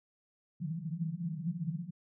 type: band-pass noise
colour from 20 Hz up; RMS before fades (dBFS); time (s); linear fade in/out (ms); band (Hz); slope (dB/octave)
white; -37; 0.6-1.91; 10; 150 to 180; 96
effects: none